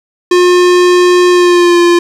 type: tone with pitch glide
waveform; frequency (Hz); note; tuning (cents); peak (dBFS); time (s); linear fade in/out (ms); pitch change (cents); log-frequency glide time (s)
square; 357.7 to 346.9; F4 to F4; +41 to -12; -5; 0.31-1.99; 5; -53; 1.3-1.79
effects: low-pass 7000 Hz 12 dB/octave + 7-bit